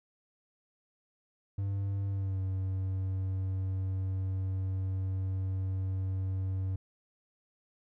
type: tone with pitch glide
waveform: triangle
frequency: 98.7 to 94.79 Hz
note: G2 to F#2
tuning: +12 to +42 cents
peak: -28 dBFS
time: 1.58-6.76 s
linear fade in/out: 5 ms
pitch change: -70 cents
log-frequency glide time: 2.09-2.4 s
effects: none